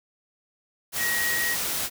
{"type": "tone in noise", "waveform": "sine", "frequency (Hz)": 1896, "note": "A#6", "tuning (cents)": 29, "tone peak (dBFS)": -25, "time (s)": [0.97, 1.57], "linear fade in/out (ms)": 50, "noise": "white", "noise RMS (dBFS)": -28, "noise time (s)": [0.92, 1.9], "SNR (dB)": 0, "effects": []}